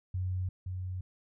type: tone pair in turn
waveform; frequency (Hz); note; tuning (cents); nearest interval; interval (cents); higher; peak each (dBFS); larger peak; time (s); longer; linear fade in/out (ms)
sine; 92.1 / 92.1; F#2 / F#2; -7 / -7; unison; 0; neither; -30 / -34; first; 0.14-0.49 / 0.66-1.01; neither; 5
effects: none